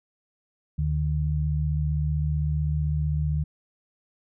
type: tone pair together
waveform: sine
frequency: 75.4 / 151.04 Hz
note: D2 / D3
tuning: +46 / +49 cents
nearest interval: octave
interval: 1203 cents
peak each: -25 dBFS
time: 0.78-3.44 s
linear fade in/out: 10 ms
effects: none